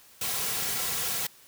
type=noise with comb filter; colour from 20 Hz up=white; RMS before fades=-30 dBFS; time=0.21-1.27 s; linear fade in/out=5 ms; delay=3.3 ms; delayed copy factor=-0.6; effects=white hiss -55 dBFS RMS until 1.47 s